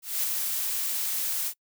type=noise with ADSR envelope; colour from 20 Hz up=blue; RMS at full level=-26 dBFS; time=0.02-1.54 s; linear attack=210 ms; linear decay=18 ms; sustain=-3 dB; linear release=72 ms; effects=noise-tail reverb RT60 0.1 s tail -26 dB re dry